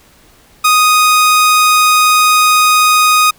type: tone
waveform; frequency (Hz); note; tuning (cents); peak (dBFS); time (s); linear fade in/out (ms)
sawtooth; 1244.5; D#6; 0; -3; 0.64-3.31; 10
effects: pink hiss -46 dBFS RMS until 3.38 s